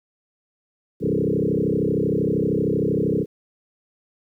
sine tone with frequency modulation, 299.1 Hz, D4, 32 cents sharp, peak -18 dBFS, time 1-3.26 s, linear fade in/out 50 ms, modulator 32.9 Hz, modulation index 5.2, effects 10-bit

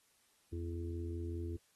harmonic tone, 85 Hz, F2, 46 cents flat, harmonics 1 / 3 / 4 / 5, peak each -39 / -49 / -44 / -52 dBFS, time 0.52-1.57 s, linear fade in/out 10 ms, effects white hiss -72 dBFS RMS until 1.75 s + AAC 32 kbps

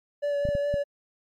triangle tone with vibrato, 575 Hz, D5, 37 cents flat, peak -22 dBFS, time 0.22-0.84 s, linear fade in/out 20 ms, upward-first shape sine, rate 4.8 Hz, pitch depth 16 cents each way
clicks, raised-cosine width 5 ms, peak -19 dBFS, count 4, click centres 0.453 / 0.489 / 0.552 / 0.741 s
effects MP3 96 kbps

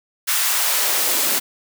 white noise with high-pass filter sweep, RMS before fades -19 dBFS, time 0.27-1.4 s, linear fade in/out 20 ms, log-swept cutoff 1400 to 220 Hz, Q 1.1, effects none

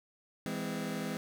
sawtooth chord, E augmented, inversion none, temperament just, 164.81 / 206 / 257.5 Hz, E3 / G#3 / B#3, 0 / -14 / -28 cents, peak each -36 / -34 / -35 dBFS, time 0.46-1.17 s, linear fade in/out 0 ms, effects none

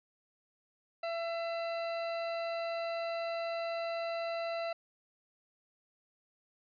40% pulse tone, 671 Hz, E5, 31 cents sharp, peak -33 dBFS, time 1.03-4.73 s, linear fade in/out 5 ms, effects resampled to 11025 Hz + 12-bit

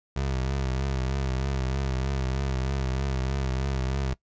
25% pulse tone with vibrato, 66.3 Hz, C2, 23 cents sharp, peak -22 dBFS, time 0.16-4.14 s, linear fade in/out 5 ms, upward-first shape triangle, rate 3.2 Hz, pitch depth 69 cents each way, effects noise-tail reverb RT60 0.1 s tail -20 dB re dry + resampled to 16000 Hz

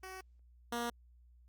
10% pulse tone pair in turn, 376.4 / 237.1 Hz, F#4 / A#3, +30 / +30 cents, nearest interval minor sixth, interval 800 cents, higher first, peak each -37 / -27 dBFS, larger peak second, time 0.03-0.21 / 0.72-0.9 s, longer neither, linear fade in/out 5 ms, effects added 60 Hz sine -59 dBFS peak until 1.48 s + Opus 32 kbps

